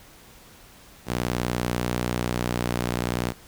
sawtooth tone with high-pass filter, 60.4 Hz, B1, 38 cents flat, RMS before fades -27 dBFS, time 1.06-3.34 s, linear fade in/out 50 ms, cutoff 130 Hz, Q 0.66, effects pink hiss -50 dBFS RMS until 3.47 s

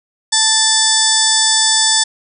harmonic tone with a mistuned harmonic, 880 Hz, A5, in tune, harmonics 1 / 2 / 4 / 5 / 6 / 7 / 8 / 9 / 10, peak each -22 / -21 / -17 / -19 / -17 / -22 / -23 / -17 / -21 dBFS, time 0.32-2.04 s, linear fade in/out 10 ms, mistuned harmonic 5, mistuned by +82 cents, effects none

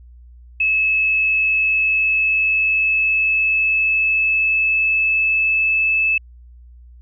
sine tone with pitch glide, 2595 to 2616 Hz, E7 to E7, -28 to -14 cents, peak -14 dBFS, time 0.6-6.18 s, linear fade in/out 5 ms, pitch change +14 cents, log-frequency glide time 1.53-5.92 s, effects added 60 Hz sine -40 dBFS peak until 7.01 s

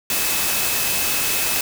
sine tone in noise, 2588 Hz, E7, 32 cents flat, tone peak -29 dBFS, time 0.1-1.61 s, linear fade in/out 2 ms, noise white, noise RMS -21 dBFS, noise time 0.1-1.61 s, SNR -11 dB, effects none

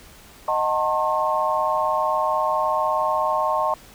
sine chord, D# diminished seventh, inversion none, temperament just, 622.3 / 746.7 / 896 / 1075.3 Hz, D#5 / F#5 / A5 / C6, 0 / +16 / +31 / +47 cents, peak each -24 / -28 / -24 / -23 dBFS, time 0.48-3.74 s, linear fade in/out 2 ms, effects pink hiss -47 dBFS RMS until 3.94 s

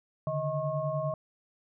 sine tone cluster, 141.2 / 151.2 / 631 / 1086 Hz, C#3 / D#3 / D#5 / C#6, +32 / -49 / +24 / -36 cents, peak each -35 / -35 / -31 / -38 dBFS, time 0.27-1.14 s, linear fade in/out 2 ms, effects none

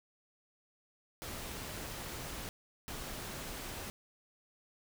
pink noise bursts at uneven times, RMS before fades -43 dBFS, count 2, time 1.22-2.49 / 2.88-3.9 s, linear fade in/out 0 ms, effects none

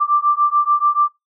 sine beating tone pair, 1174.7 / 1181.6 Hz, D6 / D6, 0 / +10 cents, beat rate 6.9 Hz, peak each -16 dBFS, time 0-1.09 s, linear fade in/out 20 ms, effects noise-tail reverb RT60 0.2 s tail -24 dB re dry

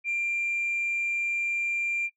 sine tone, 2379 Hz, D7, 22 cents sharp, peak -24 dBFS, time 0.04-2.1 s, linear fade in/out 50 ms, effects noise-tail reverb RT60 0.1 s tail -21 dB re dry + tanh soft clip ceiling -22 dBFS

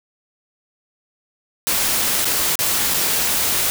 white noise with dropouts, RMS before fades -19 dBFS, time 1.67-3.7 s, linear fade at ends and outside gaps 0 ms, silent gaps 2.246-2.254 / 2.555-2.59 / 2.939-2.943 s, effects none

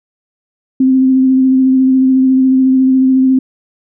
sine tone with vibrato, 261.6 Hz, C4, in tune, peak -6 dBFS, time 0.8-3.39 s, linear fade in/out 5 ms, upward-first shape sine, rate 14 Hz, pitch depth 17 cents each way, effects none

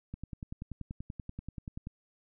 click train, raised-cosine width 5 ms, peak -27 dBFS, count 19, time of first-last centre 0.14-1.871 s, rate 10.4 Hz, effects none

